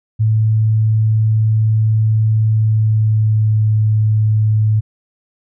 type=tone with pitch glide; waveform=sine; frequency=109.5 to 107.99 Hz; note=A2 to A2; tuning=-8 to -32 cents; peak=-10 dBFS; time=0.19-4.81 s; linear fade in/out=20 ms; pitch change=-24 cents; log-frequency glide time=2.47-3.65 s; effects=none